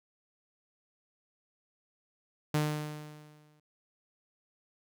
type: tone with exponential decay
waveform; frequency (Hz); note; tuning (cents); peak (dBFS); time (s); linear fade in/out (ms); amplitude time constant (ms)
sawtooth; 151; D3; +48; -21; 2.54-3.6; 5; 230
effects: none